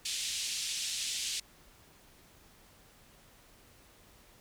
pink band-pass noise, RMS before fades -36 dBFS, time 0.05-1.4 s, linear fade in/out 5 ms, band 2900 to 8800 Hz, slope 24 dB/octave, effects pink hiss -60 dBFS RMS until 4.4 s

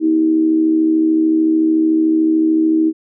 sine tone with amplitude modulation, 318.6 Hz, D#4, 41 cents sharp, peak -8 dBFS, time 0-2.93 s, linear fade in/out 50 ms, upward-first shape sine, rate 73.6 Hz, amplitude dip 55%, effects none

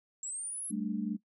sine linear sweep, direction up, 7470 to 11070 Hz, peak -36 dBFS, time 0.23-0.71 s, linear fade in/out 2 ms
sine chord, G suspended second, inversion none, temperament equal, 196 / 220 / 293.7 Hz, G3 / A3 / D4, 0 / 0 / 0 cents, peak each -36 / -34 / -38 dBFS, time 0.7-1.17 s, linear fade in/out 20 ms
effects noise-tail reverb RT60 0.1 s tail -19 dB re dry

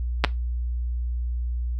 clicks, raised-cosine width 0.3 ms, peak -3 dBFS, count 2, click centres 0.24 / 0.247 s, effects noise-tail reverb RT60 0.2 s tail -18 dB re dry + added 60 Hz sine -24 dBFS peak until 1.79 s

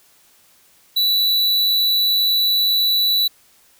square tone, 3951 Hz, B7, in tune, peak -15 dBFS, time 0.96-3.28 s, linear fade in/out 10 ms, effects white hiss -54 dBFS RMS until 3.79 s

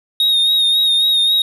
triangle tone with vibrato, 3729 Hz, A#7, in tune, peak -10 dBFS, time 0.2-1.42 s, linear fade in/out 2 ms, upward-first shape sine, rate 3.7 Hz, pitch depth 37 cents each way, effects none

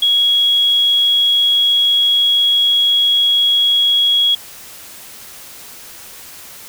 sine tone, 3322 Hz, G#7, in tune, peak -10 dBFS, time 0.02-4.35 s, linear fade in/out 5 ms, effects white hiss -36 dBFS RMS until 6.68 s

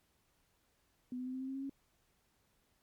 sine tone with pitch steps, 249.8 / 253.1 / 256.5 / 260 / 263.4 / 267 / 270.5 / 274.1 Hz, B3 / B3 / C4 / C4 / C4 / C4 / C#4 / C#4, +20 / +43 / -34 / -11 / +12 / +35 / -42 / -19 cents, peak -38 dBFS, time 1.12-1.696 s, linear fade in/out 2 ms, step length 72 ms, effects pink hiss -75 dBFS RMS until 2.82 s + MP3 96 kbps

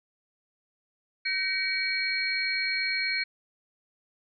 sine tone cluster, 1540 / 1889 / 2267 / 4262 Hz, G6 / A#6 / C#7 / C8, -31 / +22 / +38 / +31 cents, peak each -36 / -36 / -28 / -31 dBFS, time 1.25-3.24 s, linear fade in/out 10 ms, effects none

